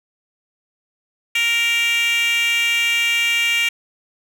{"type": "tone with high-pass filter", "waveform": "10% pulse", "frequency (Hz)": 466.2, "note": "A#4", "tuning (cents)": 0, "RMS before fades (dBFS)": -18, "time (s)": [1.35, 3.69], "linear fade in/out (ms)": 5, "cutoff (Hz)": 2500, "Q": 5.4, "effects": []}